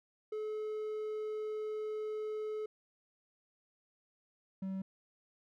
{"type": "tone pair in turn", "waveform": "triangle", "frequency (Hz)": [429.4, 191.28], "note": ["A4", "G3"], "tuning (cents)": [-42, -42], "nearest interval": "octave + major second", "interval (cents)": 1400, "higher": "first", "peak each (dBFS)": [-34, -34], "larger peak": "neither", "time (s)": [[0.32, 2.66], [4.62, 4.82]], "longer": "first", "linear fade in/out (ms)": 5, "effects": []}